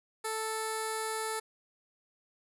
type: tone with low-pass filter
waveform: 15% pulse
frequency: 440 Hz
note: A4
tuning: in tune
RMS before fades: -35 dBFS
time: 0.24-1.4 s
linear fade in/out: 10 ms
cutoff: 11000 Hz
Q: 3.3
effects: none